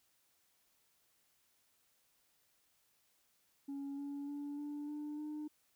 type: tone with pitch steps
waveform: sine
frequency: 279.1 / 283.5 / 287.9 / 292.5 / 297.1 / 301.7 Hz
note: C#4 / C#4 / D4 / D4 / D4 / D4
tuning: +12 / +39 / -34 / -7 / +20 / +47 cents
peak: -38 dBFS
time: 3.68-5.48 s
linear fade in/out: 10 ms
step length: 300 ms
effects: tanh soft clip ceiling -39 dBFS + white hiss -75 dBFS RMS until 5.75 s